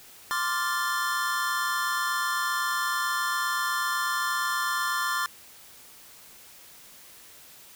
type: chord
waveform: square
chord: D minor seventh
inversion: third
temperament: equal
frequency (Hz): 1046.5 / 1174.7 / 1396.9 / 1760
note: C6 / D6 / F6 / A6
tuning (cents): 0 / 0 / 0 / 0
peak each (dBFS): -32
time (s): 0.31-5.26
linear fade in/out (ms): 0
effects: white hiss -50 dBFS RMS until 7.75 s